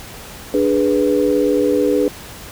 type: chord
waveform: sine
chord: G# diminished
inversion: second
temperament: equal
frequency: 293.7 / 415.3 / 493.9 Hz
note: D4 / G#4 / B4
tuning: 0 / 0 / 0 cents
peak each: -17 dBFS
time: 0.54-2.08 s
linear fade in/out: 2 ms
effects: pink hiss -35 dBFS RMS until 2.51 s